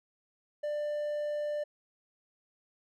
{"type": "tone", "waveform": "triangle", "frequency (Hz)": 593, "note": "D5", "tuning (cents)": 17, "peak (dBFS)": -29, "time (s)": [0.63, 1.64], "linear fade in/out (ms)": 10, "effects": []}